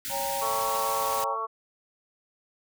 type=band-stop noise; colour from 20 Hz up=white; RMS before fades=-34 dBFS; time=0.05-1.24 s; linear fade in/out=0 ms; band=320 to 1400 Hz; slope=96 dB/octave
type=chord; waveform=sine; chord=G diminished; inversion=second; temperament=equal with one note detuned; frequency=554.4 / 799.5 / 932.3 Hz; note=Db5 / G5 / Bb5; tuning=0 / +34 / 0 cents; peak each=-33 dBFS; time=0.09-1.37 s; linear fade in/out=50 ms
type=harmonic tone; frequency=223.4 Hz; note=A3; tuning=27 cents sharp; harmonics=2 / 3 / 4 / 5 / 6; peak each=-38 / -40 / -40 / -29 / -41 dBFS; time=0.41-1.47 s; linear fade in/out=20 ms
effects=none